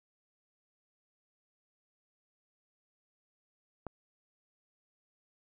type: click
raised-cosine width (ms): 1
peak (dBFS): -25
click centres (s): 3.867
effects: none